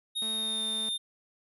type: tone with pitch glide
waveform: square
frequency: 3729 to 3625 Hz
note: A#7 to A#7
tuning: 0 to -49 cents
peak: -30 dBFS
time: 0.15-0.98 s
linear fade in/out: 20 ms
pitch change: -49 cents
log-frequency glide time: 0.31-0.63 s
type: tone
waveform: sawtooth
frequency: 220 Hz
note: A3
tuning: in tune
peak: -37 dBFS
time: 0.22-0.89 s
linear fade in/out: 0 ms
effects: none